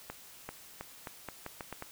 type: accelerating click train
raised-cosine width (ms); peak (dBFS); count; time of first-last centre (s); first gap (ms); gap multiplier
0.5; -24; 9; 0.1-1.824; 390; 0.82
effects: white hiss -53 dBFS RMS until 1.91 s